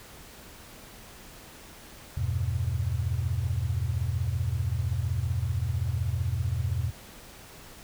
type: chord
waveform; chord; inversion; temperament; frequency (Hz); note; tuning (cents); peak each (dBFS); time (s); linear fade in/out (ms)
sine; E minor; none; equal; 82.41 / 98 / 123.47; E2 / G2 / B2; 0 / 0 / 0; -30; 2.17-6.91; 5
effects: pink hiss -48 dBFS RMS until 7.83 s